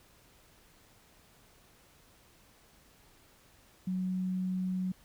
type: tone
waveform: sine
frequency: 185 Hz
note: F#3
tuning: in tune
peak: -30 dBFS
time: 3.87-4.92 s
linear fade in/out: 5 ms
effects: pink hiss -62 dBFS RMS until 5.04 s